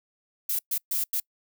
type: noise bursts at uneven times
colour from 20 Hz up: violet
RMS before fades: -27 dBFS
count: 4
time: 0.49-0.59 / 0.71-0.78 / 0.91-1.04 / 1.13-1.2 s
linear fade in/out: 5 ms
effects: noise-tail reverb RT60 0.1 s tail -26 dB re dry